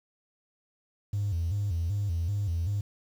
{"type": "tone with vibrato", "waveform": "triangle", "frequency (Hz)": 92.5, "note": "F#2", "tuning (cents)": 0, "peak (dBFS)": -23, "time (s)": [1.13, 2.81], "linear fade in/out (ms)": 5, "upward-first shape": "square", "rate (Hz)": 2.6, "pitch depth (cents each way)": 170, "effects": ["tanh soft clip ceiling -23 dBFS", "9-bit"]}